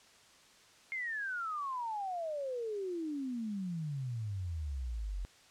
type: exponential sweep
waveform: sine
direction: down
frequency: 2151 to 43.65 Hz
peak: -35 dBFS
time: 0.92-5.25 s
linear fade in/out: 0 ms
effects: white hiss -61 dBFS RMS until 5.5 s + low-pass 7000 Hz 12 dB/octave